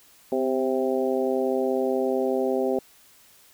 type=harmonic tone with a mistuned harmonic; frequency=131.5 Hz; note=C3; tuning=9 cents sharp; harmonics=2 / 3 / 4 / 5 / 6; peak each=-28 / -25 / -27 / -31 / -34 dBFS; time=0.32-2.79 s; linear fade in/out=2 ms; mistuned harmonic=2; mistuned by=-33 cents; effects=white hiss -55 dBFS RMS until 3.53 s